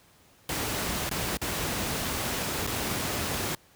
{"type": "noise with dropouts", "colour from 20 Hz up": "pink", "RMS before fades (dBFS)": -30, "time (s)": [0.49, 3.55], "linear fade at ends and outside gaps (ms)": 2, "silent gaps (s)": [[1.093, 1.112], [1.371, 1.415], [2.667, 2.673]], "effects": ["pink hiss -59 dBFS RMS until 3.75 s", "high-pass 60 Hz 12 dB/octave"]}